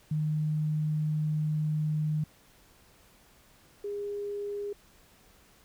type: tone pair in turn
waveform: sine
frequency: 153.3 / 408 Hz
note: D#3 / G#4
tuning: -25 / -31 cents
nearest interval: octave + perfect fourth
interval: 1694 cents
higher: second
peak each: -26 / -32 dBFS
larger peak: first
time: 0.11-2.24 / 3.84-4.73 s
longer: first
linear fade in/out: 5 ms
effects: pink hiss -60 dBFS RMS until 5.64 s